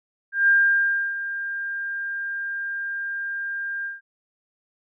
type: tone with ADSR envelope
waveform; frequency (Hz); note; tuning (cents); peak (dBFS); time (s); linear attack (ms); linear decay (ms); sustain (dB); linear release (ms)
sine; 1600; G6; +35; -13; 0.32-4.01; 160; 660; -13; 160
effects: none